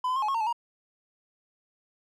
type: tone with pitch steps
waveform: triangle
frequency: 1007 / 1020 / 1073 / 848 / 1090 / 914 / 862 / 944 Hz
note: B5 / C6 / C6 / G#5 / C#6 / A#5 / A5 / A#5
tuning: +33 / -44 / +43 / +36 / -29 / -34 / -36 / +22 cents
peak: -23 dBFS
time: 0.04-0.528 s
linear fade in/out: 5 ms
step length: 61 ms
effects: none